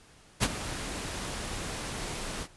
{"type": "noise with ADSR envelope", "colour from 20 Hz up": "pink", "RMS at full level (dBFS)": -23, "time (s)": [0.4, 2.48], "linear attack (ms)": 33, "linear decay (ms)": 40, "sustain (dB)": -13, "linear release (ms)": 63, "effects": ["pink hiss -57 dBFS RMS until 2.56 s", "resampled to 24000 Hz"]}